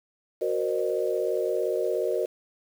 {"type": "chord", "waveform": "sine", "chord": "C half-diminished seventh", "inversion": "second", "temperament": "equal with one note detuned", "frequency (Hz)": [370, 466.2, 523.3, 609.1], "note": ["Gb4", "Bb4", "C5", "Eb5"], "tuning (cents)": [0, 0, 0, -37], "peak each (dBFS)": [-29, -28, -31, -30], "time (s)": [0.41, 2.26], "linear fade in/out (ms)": 10, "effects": ["8-bit"]}